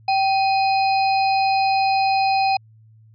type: harmonic tone with a mistuned harmonic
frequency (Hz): 831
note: G#5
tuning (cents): +1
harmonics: 1 / 3 / 5 / 6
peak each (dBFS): -16 / -26 / -30 / -32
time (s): 0.08-2.57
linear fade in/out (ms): 5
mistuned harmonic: 1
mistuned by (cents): -120
effects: added 110 Hz sine -47 dBFS peak until 3.14 s